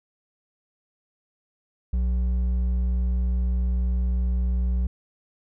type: tone with hard clipping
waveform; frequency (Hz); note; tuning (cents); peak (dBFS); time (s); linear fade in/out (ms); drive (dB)
sine; 61.2; B1; -15; -22; 1.93-4.87; 5; 5
effects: none